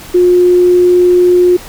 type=tone; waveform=sine; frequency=357.6 Hz; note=F4; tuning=41 cents sharp; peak=-4 dBFS; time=0.14-1.57 s; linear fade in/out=10 ms; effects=pink hiss -31 dBFS RMS until 1.68 s